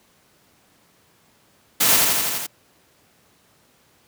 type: noise with echo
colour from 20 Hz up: white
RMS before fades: -17 dBFS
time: 1.8-1.97 s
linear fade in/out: 10 ms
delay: 83 ms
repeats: 6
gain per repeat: -2 dB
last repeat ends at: 2.468 s
effects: pink hiss -58 dBFS RMS until 4.07 s + high-pass 100 Hz 12 dB/octave